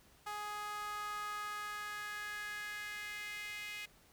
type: tone with high-pass filter sweep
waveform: sawtooth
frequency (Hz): 417.1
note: G#4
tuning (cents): +7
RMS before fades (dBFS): -43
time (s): 0.26-3.86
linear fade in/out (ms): 10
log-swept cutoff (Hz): 990 to 2300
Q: 3.9
effects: pink hiss -65 dBFS RMS until 4.12 s